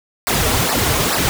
pink noise with flanger, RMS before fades -17 dBFS, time 0.27-1.29 s, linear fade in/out 0 ms, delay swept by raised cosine 0.3 to 5.7 ms, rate 2.3 Hz, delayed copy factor -0.9, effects none

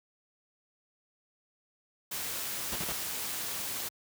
white noise, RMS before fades -36 dBFS, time 2.11-3.89 s, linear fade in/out 10 ms
pink noise bursts, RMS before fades -36 dBFS, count 3, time 2.72-2.921 s, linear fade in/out 0 ms, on 37 ms, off 45 ms
effects high-pass 60 Hz 12 dB/octave

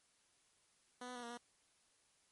10% pulse tone with pitch steps, 247.7 / 249.5 / 243.4 / 235.3 / 240.2 Hz, B3 / B3 / B3 / A#3 / B3, +5 / +18 / -25 / +16 / -48 cents, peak -38 dBFS, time 1.01-1.375 s, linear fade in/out 5 ms, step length 73 ms, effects white hiss -74 dBFS RMS until 2.31 s + MP3 48 kbps

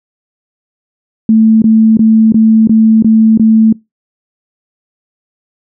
sine tone bursts, 221.1 Hz, A3, 9 cents sharp, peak -3 dBFS, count 7, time 1.29-3.726 s, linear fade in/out 2 ms, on 330 ms, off 21 ms, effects noise-tail reverb RT60 0.2 s tail -24 dB re dry

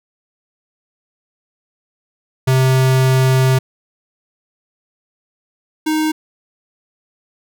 square tone pair in turn, 130.81 / 311.1 Hz, C3 / D#4, 0 / 0 cents, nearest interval octave + minor third, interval 1500 cents, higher second, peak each -11 / -15 dBFS, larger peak first, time 2.47-3.59 / 5.86-6.12 s, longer first, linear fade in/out 10 ms, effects none

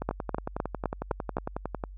two click trains, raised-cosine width 1 ms, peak -13 / -17 dBFS, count 6 / 21, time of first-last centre 0.09-1.369 / 0.02-1.838 s, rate 3.91 / 11 Hz, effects added 48 Hz sine -41 dBFS peak until 1.97 s

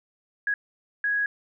sine tone bursts at uneven times, 1661.2 Hz, G#6, in tune, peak -22 dBFS, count 2, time 0.47-0.54 / 1.04-1.26 s, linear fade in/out 2 ms, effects none

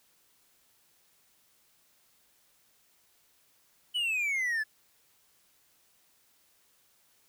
triangle exponential sweep, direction down, 3009 to 1705 Hz, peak -26 dBFS, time 3.94-4.64 s, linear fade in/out 20 ms, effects white hiss -67 dBFS RMS until 7.28 s

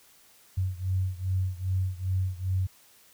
sine beating tone pair, 92.5 / 95 Hz, F#2 / F#2, 0 / +46 cents, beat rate 2.5 Hz, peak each -28 / -30 dBFS, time 0.57-2.67 s, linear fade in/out 10 ms, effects white hiss -58 dBFS RMS until 3.13 s

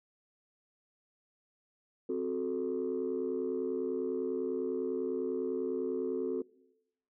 sine chord, F# diminished, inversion second, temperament equal, 261.6 / 370 / 440 Hz, C4 / F#4 / A4, 0 / 0 / 0 cents, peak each -36 / -33 / -34 dBFS, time 2.09-6.42 s, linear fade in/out 5 ms, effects noise-tail reverb RT60 0.9 s tail -22 dB re dry + tanh soft clip ceiling -25 dBFS

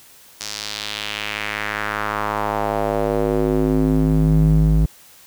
square tone with band-pass filter sweep, 52.6 Hz, G#1, 23 cents sharp, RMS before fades -19 dBFS, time 0.4-4.86 s, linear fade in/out 5 ms, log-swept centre 5700 to 110 Hz, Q 2, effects white hiss -47 dBFS RMS until 5.26 s

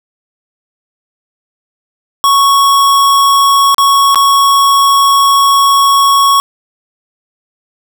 square tone with dropouts, 1108.7 Hz, C#6, in tune, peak -6 dBFS, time 2.24-6.4 s, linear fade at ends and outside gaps 0 ms, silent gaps 3.745-3.782 / 4.146-4.157 s, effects none

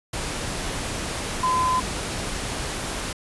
sine tone in noise, 1020 Hz, C6, 44 cents flat, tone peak -19 dBFS, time 1.43-1.8 s, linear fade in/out 5 ms, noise pink, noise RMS -29 dBFS, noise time 0.13-3.13 s, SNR +7 dB, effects resampled to 24000 Hz

